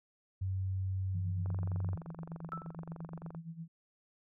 sine tone, 94.8 Hz, F#2, 43 cents sharp, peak -32 dBFS, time 0.41-1.96 s, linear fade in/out 10 ms
sine tone with tremolo, 164.81 Hz, E3, in tune, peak -39 dBFS, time 1.14-3.68 s, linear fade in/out 10 ms, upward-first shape sine, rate 8.6 Hz, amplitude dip 80%
click train, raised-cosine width 1 ms, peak -33 dBFS, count 45, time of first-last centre 1.46-3.348 s, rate 23.3 Hz
sine tone with exponential decay, 1319 Hz, E6, 1 cent sharp, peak -34 dBFS, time 2.52-2.75 s, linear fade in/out 0 ms, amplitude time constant 50 ms
effects none

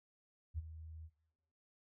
sine tone with ADSR envelope, 79.9 Hz, D#2, 47 cents sharp, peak -35 dBFS, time 0.54-1.1 s, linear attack 42 ms, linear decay 27 ms, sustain -13 dB, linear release 53 ms, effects noise-tail reverb RT60 1.0 s tail -21 dB re dry

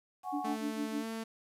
sine chord, F# suspended second, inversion none, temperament equal, 740 / 830.6 / 1108.7 Hz, F#5 / G#5 / C#6, 0 / 0 / 0 cents, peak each -37 / -41 / -43 dBFS, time 0.23-0.57 s, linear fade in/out 50 ms
sine tone with tremolo, 290.5 Hz, D4, 19 cents flat, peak -32 dBFS, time 0.32-1.05 s, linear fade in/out 20 ms, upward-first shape sine, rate 6.5 Hz, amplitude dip 95%
sawtooth tone with pitch glide, 220 to 224.5 Hz, A3 to A3, 0 to +35 cents, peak -33 dBFS, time 0.44-1.24 s, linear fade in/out 10 ms, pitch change +35 cents, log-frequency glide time 0.97-1.06 s
effects resampled to 32000 Hz + 10-bit

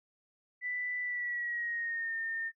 sine tone with pitch glide, 1983 to 1818.4 Hz, B6 to A#6, +7 to -43 cents, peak -33 dBFS, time 0.61-2.52 s, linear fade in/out 50 ms, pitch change -150 cents, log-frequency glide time 1.01-2.15 s, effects noise-tail reverb RT60 0.1 s tail -25 dB re dry

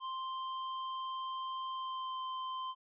square tone with pitch glide, 1046.5 to 1038.1 Hz, C6 to C6, 0 to -14 cents, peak -38 dBFS, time 0-2.75 s, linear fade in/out 50 ms, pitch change -14 cents, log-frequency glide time 1.71-2.22 s, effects resampled to 8000 Hz

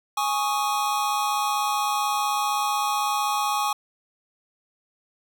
square chord, Ab suspended fourth, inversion none, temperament equal, 830.6 / 1108.7 / 1244.5 Hz, Ab5 / Db6 / Eb6, 0 / 0 / 0 cents, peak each -26 / -27 / -31 dBFS, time 0.17-3.73 s, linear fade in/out 5 ms, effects none

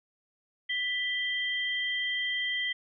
sine tone pair together, 1980 / 3163 Hz, B6 / G7, +4 / +15 cents, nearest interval minor sixth, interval 811 cents, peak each -30 / -32 dBFS, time 0.69-2.73 s, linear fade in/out 10 ms, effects none

